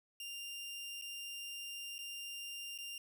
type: tone with dropouts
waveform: sawtooth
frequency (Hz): 2794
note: F7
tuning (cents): 0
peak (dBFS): -40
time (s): 0.2-2.98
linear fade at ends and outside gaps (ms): 2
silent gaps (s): 1.014-1.021 / 1.982-1.989 / 2.778-2.786
effects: none